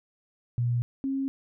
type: tone pair in turn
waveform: sine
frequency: 120.4 / 270.3 Hz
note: B2 / C#4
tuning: -44 / -44 cents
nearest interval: octave + major second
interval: 1400 cents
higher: second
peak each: -23 / -26 dBFS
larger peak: first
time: 0.58-0.82 / 1.04-1.28 s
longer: neither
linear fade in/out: 0 ms
effects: none